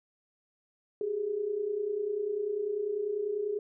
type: tone pair together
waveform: sine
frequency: 388.3 / 418.4 Hz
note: G4 / G#4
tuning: -16 / +13 cents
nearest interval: minor second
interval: 129 cents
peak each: -36 / -30 dBFS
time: 1.01-3.59 s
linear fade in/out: 2 ms
effects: none